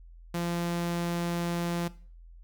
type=tone; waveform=sawtooth; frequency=172 Hz; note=F3; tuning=26 cents flat; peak=-25 dBFS; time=0.34-1.88 s; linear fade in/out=5 ms; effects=noise-tail reverb RT60 0.4 s tail -17 dB re dry + added 42 Hz sine -47 dBFS peak until 2.43 s